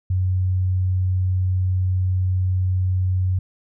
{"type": "tone", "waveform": "sine", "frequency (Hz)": 92.5, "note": "F#2", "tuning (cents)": 0, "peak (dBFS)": -17, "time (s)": [0.1, 3.39], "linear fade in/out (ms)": 5, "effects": []}